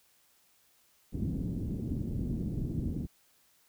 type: low-pass noise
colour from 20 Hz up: white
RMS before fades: -34 dBFS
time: 1.12-3.07 s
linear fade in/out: 20 ms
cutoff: 260 Hz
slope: 24 dB/octave
effects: white hiss -67 dBFS RMS until 3.68 s